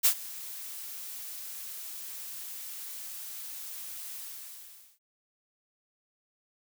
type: noise with ADSR envelope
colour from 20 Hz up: blue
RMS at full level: -20 dBFS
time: 0.03-4.99 s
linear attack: 26 ms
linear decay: 81 ms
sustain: -21 dB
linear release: 820 ms
effects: none